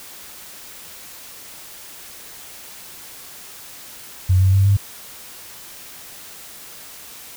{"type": "tone with pitch steps", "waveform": "sine", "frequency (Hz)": [92.5, 94.88, 97.32, 99.83], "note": ["F#2", "F#2", "G2", "G2"], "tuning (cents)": [0, 44, -12, 32], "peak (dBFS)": -11, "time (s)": [4.29, 4.77], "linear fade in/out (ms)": 10, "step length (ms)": 120, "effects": ["white hiss -39 dBFS RMS until 7.36 s"]}